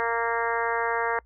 harmonic tone, 231.7 Hz, A#3, 10 cents flat, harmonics 2 / 3 / 4 / 5 / 6 / 7 / 8 / 9, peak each -29 / -33 / -29 / -32 / -34 / -32 / -34 / -39 dBFS, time 0-1.19 s, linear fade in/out 0 ms, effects noise-tail reverb RT60 0.1 s tail -25 dB re dry + added 59 Hz sine -54 dBFS peak until 1.25 s

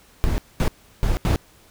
brown noise bursts at uneven times, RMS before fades -19 dBFS, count 4, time 0.24-0.38 / 0.6-0.68 / 1.03-1.17 / 1.25-1.36 s, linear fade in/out 0 ms, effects pink hiss -53 dBFS RMS until 1.7 s

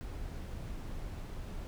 brown noise, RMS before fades -41 dBFS, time 0.01-1.67 s, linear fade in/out 0 ms, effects none

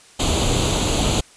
pink noise with comb filter, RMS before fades -19 dBFS, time 0.19-1.21 s, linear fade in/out 10 ms, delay 0.28 ms, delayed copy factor +0.7, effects white hiss -48 dBFS RMS until 1.36 s + resampled to 22050 Hz

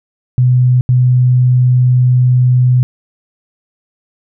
sine tone bursts at uneven times, 125.6 Hz, B2, 30 cents sharp, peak -6 dBFS, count 2, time 0.38-0.81 / 0.89-2.83 s, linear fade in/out 0 ms, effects none

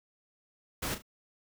pink noise with echo, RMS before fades -34 dBFS, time 0.82-0.95 s, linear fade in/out 10 ms, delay 36 ms, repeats 2, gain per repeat -10 dB, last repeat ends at 1.022 s, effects none

